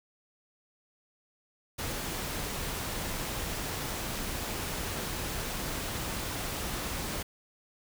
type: noise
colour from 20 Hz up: pink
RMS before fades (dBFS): -35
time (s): 1.78-7.23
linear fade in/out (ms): 10
effects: none